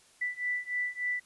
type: beating tone pair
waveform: sine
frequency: 1975.5 / 1978.9 Hz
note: B6 / B6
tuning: 0 / +3 cents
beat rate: 3.4 Hz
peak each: -34 / -33 dBFS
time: 0.21-1.2 s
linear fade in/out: 10 ms
effects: white hiss -61 dBFS RMS until 1.25 s + resampled to 24000 Hz